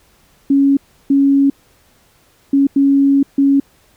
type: tone bursts at uneven times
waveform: sine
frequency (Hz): 277.2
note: C#4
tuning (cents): 0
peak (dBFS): -8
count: 5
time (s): 0.5-0.77 / 1.1-1.5 / 2.53-2.67 / 2.76-3.23 / 3.38-3.6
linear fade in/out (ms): 5
effects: pink hiss -53 dBFS RMS until 3.96 s